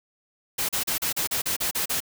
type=noise bursts; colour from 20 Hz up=white; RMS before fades=-26 dBFS; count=10; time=0.58-2.004 s; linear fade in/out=10 ms; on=110 ms; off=36 ms; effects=none